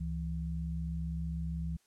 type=tone pair together; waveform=sine; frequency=69.29 / 164.81 Hz; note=C#2 / E3; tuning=0 / 0 cents; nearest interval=octave + minor third; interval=1500 cents; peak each=-36 / -36 dBFS; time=0-1.77 s; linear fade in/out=10 ms; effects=white hiss -71 dBFS RMS until 1.86 s + low-pass 10000 Hz 12 dB/octave